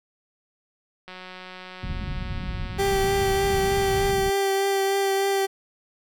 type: click train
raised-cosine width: 0.3 ms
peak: -24 dBFS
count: 558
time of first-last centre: 1.08-4.107 s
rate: 184 Hz
type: low-pass noise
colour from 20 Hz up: pink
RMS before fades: -30 dBFS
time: 1.83-4.3 s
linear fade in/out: 2 ms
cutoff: 210 Hz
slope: 24 dB/octave
type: tone with vibrato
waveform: 30% pulse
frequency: 392 Hz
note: G4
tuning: in tune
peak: -18 dBFS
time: 2.78-5.47 s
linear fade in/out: 20 ms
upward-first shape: triangle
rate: 3.3 Hz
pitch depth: 17 cents each way
effects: none